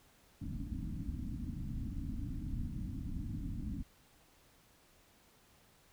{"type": "low-pass noise", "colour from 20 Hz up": "pink", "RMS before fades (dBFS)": -40, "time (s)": [0.41, 3.83], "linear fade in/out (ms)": 10, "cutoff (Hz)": 300, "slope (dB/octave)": 96, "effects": ["pink hiss -66 dBFS RMS until 5.92 s"]}